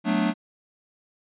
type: chord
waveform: square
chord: B minor seventh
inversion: second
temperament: equal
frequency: 185 / 220 / 246.9 / 293.7 Hz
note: F#3 / A3 / B3 / D4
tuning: 0 / 0 / 0 / 0 cents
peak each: -28 / -25 / -30 / -27 dBFS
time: 0.04-0.34 s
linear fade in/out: 50 ms
effects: resampled to 8000 Hz